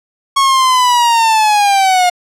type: linear sweep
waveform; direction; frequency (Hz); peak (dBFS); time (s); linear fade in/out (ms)
45% pulse; down; 1104 to 710; -8; 0.36-2.1; 10
effects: low-pass 10000 Hz 12 dB/octave